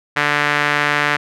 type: tone with band-pass filter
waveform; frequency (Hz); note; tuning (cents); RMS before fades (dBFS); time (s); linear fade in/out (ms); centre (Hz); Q
sawtooth; 146.83; D3; 0; -17; 0.16-1.17; 10; 1800; 1.9
effects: none